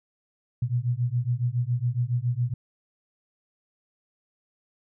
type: beating tone pair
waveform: sine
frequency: 118.4 / 125.6 Hz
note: A#2 / B2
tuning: +27 / +30 cents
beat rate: 7.2 Hz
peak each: -26 dBFS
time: 0.62-2.54 s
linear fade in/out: 5 ms
effects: none